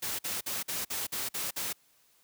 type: noise bursts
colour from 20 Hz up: white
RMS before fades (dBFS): -34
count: 8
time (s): 0.02-1.73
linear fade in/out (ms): 10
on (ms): 170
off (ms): 50
effects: white hiss -66 dBFS RMS until 2.23 s + high-pass 60 Hz 12 dB/octave